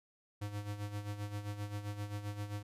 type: tone with tremolo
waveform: square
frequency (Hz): 103.1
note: G#2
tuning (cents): -12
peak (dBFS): -37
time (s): 0.41-2.63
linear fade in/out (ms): 10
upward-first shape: sine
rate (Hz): 7.6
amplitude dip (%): 65
effects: resampled to 32000 Hz